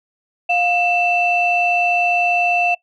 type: tone pair together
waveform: sine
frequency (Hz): 706.4 / 2665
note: F5 / E7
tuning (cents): +20 / +18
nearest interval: octave + major seventh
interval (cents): 2298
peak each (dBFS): -16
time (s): 0.49-2.75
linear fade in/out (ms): 10
effects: noise-tail reverb RT60 0.1 s tail -21 dB re dry + tanh soft clip ceiling -6 dBFS